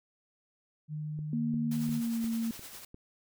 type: tone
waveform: sine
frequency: 152.1 Hz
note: D#3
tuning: 39 cents flat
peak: -34 dBFS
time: 0.88-2.02 s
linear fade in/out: 50 ms
type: click train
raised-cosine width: 3 ms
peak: -35 dBFS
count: 6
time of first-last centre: 1.19-2.944 s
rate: 2.85 Hz
type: tone with pitch glide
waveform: sine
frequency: 233.1 to 228.3 Hz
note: A#3 to A#3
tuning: 0 to -36 cents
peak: -29 dBFS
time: 1.33-2.51 s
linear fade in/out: 2 ms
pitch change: -36 cents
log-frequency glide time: 2-2.23 s
type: noise with tremolo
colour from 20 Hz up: white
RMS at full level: -45 dBFS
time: 1.71-2.85 s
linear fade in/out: 5 ms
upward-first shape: sine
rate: 9.8 Hz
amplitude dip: 45%
effects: none